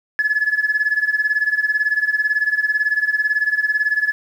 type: tone with tremolo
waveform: sine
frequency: 1711 Hz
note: A6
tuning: 49 cents flat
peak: -11 dBFS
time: 0.19-4.12 s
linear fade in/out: 0 ms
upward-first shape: sine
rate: 18 Hz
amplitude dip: 85%
effects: tanh soft clip ceiling -10 dBFS + 8-bit